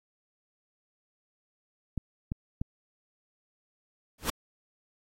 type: clicks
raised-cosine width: 5 ms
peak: -19 dBFS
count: 3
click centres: 1.977 / 2.319 / 2.615 s
type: noise with exponential growth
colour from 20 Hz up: pink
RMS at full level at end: -24 dBFS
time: 4.18-4.3 s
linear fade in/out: 5 ms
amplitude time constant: 25 ms
effects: AAC 48 kbps